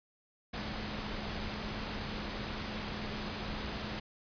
sine tone in noise, 211.2 Hz, G#3, 29 cents sharp, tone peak -44 dBFS, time 0.53-4 s, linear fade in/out 10 ms, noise pink, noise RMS -39 dBFS, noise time 0.53-4 s, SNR -8 dB, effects resampled to 11025 Hz

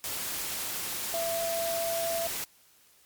sine tone in noise, 670 Hz, E5, 28 cents sharp, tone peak -29 dBFS, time 1.14-2.27 s, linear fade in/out 0 ms, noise white, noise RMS -34 dBFS, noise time 0.04-2.44 s, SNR +2 dB, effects white hiss -61 dBFS RMS until 3.05 s + MP3 96 kbps

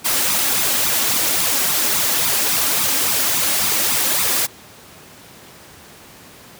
white noise with flanger, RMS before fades -18 dBFS, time 0.04-4.47 s, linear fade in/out 20 ms, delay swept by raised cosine 0.81 to 3.71 ms, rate 3.6 Hz, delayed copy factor +0.6, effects pink hiss -42 dBFS RMS until 6.59 s + high-pass 100 Hz 12 dB/octave

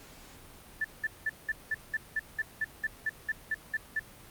sine tone bursts, 1760 Hz, A6, in tune, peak -27 dBFS, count 15, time 0.81-3.995 s, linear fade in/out 5 ms, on 35 ms, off 190 ms, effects pink hiss -52 dBFS RMS until 4.3 s + Opus 48 kbps

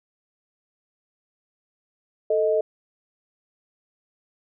sine tone pair together, 440.9 / 625 Hz, A4 / D#5, +4 / +8 cents, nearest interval tritone, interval 604 cents, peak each -21 dBFS, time 2.3-2.61 s, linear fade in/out 5 ms, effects none

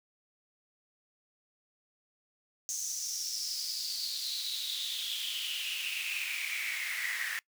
pink noise with high-pass filter sweep, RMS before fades -36 dBFS, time 2.69-7.39 s, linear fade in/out 0 ms, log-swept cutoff 6400 to 1800 Hz, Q 7.2, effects noise-tail reverb RT60 0.1 s tail -23 dB re dry

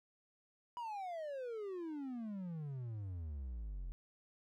triangle exponential sweep, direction down, 987 to 40.75 Hz, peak -39 dBFS, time 0.77-3.92 s, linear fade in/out 0 ms, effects none

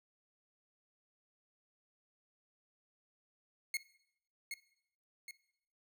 sawtooth tone with echo, 2165 Hz, C#7, 41 cents flat, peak -30 dBFS, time 3.74-3.77 s, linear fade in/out 2 ms, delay 770 ms, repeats 2, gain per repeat -6 dB, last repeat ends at 5.31 s, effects noise-tail reverb RT60 0.7 s tail -18 dB re dry

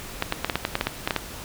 clicks, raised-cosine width 0.3 ms, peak -6 dBFS, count 12, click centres 0.224 / 0.324 / 0.446 / 0.498 / 0.556 / 0.651 / 0.754 / 0.811 / 0.87 / 1.075 / 1.108 / 1.163 s, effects pink hiss -38 dBFS RMS until 1.44 s

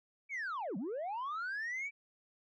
sine linear two-way sweep, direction down then up, 2328 to 169.3 to 2328 Hz, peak -34 dBFS, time 0.29-1.91 s, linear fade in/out 50 ms, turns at 0.77 s, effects tanh soft clip ceiling -35 dBFS

